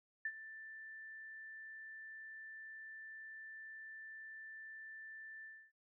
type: tone with ADSR envelope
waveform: sine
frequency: 1769 Hz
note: A6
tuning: 9 cents sharp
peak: -35 dBFS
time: 0.25-5.72 s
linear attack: 4 ms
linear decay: 58 ms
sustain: -14 dB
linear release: 280 ms
effects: none